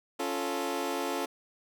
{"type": "chord", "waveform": "20% pulse", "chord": "Db augmented", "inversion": "none", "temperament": "equal", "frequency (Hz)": [277.2, 349.2, 440], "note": ["Db4", "F4", "A4"], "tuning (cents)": [0, 0, 0], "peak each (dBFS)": -30, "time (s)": [0.19, 1.26], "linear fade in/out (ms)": 10, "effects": []}